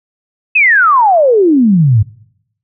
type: exponential sweep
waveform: sine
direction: down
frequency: 2637 to 99 Hz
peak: -5 dBFS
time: 0.55-2.03 s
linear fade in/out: 10 ms
effects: noise-tail reverb RT60 0.8 s tail -24 dB re dry